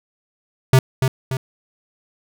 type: tone with echo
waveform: square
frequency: 131.2 Hz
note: C3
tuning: 5 cents sharp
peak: -9 dBFS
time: 0.73-0.79 s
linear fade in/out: 2 ms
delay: 290 ms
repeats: 2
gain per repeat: -6 dB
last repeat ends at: 1.37 s
effects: none